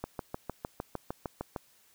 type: click train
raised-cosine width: 1 ms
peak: -20 dBFS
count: 11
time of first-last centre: 0.04-1.562 s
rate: 6.57 Hz
effects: white hiss -64 dBFS RMS until 1.94 s